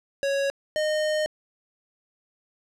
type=tone pair in turn; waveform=square; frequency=554.4 / 614 Hz; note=C#5 / D#5; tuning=0 / -23 cents; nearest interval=major second; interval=177 cents; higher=second; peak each=-23 dBFS; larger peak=neither; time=0.23-0.5 / 0.76-1.26 s; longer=second; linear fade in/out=0 ms; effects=low-pass 7000 Hz 12 dB/octave + 9-bit